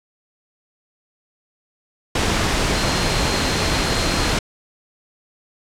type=tone in noise; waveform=sine; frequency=4186 Hz; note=C8; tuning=in tune; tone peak=-29 dBFS; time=2.75-4.33 s; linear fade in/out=5 ms; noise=pink; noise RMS=-19 dBFS; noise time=2.15-4.39 s; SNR=-13 dB; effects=low-pass 7000 Hz 12 dB/octave